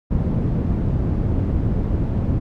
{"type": "low-pass noise", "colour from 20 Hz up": "white", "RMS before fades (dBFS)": -20, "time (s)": [0.1, 2.4], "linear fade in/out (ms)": 20, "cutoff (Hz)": 160, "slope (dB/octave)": 12, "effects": []}